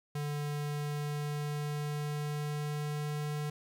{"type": "tone with pitch glide", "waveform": "square", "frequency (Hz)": [146.83, 148.88], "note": ["D3", "D3"], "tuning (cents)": [0, 24], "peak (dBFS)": -34, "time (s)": [0.15, 3.5], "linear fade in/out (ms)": 5, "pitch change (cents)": 24, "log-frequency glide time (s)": [0.45, 3.31], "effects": ["12-bit"]}